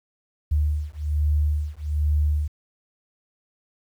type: beating tone pair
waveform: sine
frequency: 74.3 / 75.5 Hz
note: D2 / D2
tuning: +21 / +48 cents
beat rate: 1.2 Hz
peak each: -23 dBFS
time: 0.51-2.48 s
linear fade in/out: 10 ms
effects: 9-bit